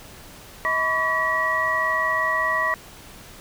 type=tone cluster; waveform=sine; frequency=637 / 1002 / 1137 / 1919 Hz; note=D#5 / B5 / C#6 / A#6; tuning=+41 / +25 / +44 / +50 cents; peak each=-29 / -28 / -25 / -22 dBFS; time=0.65-2.74 s; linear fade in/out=0 ms; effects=pink hiss -44 dBFS RMS until 3.4 s